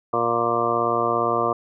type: harmonic tone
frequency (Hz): 117.4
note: A#2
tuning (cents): +13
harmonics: 1 / 2 / 3 / 4 / 5 / 6 / 8 / 9 / 10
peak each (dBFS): -35 / -33 / -28 / -26 / -28 / -26 / -32 / -27 / -24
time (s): 0.13-1.53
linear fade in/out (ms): 5
effects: none